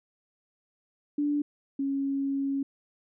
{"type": "tone pair in turn", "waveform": "sine", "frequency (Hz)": [291.8, 275.4], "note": ["D4", "C#4"], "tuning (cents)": [-11, -11], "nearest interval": "minor second", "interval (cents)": 100, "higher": "first", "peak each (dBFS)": [-24, -26], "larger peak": "first", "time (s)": [[1.18, 1.42], [1.79, 2.63]], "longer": "second", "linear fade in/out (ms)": 5, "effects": []}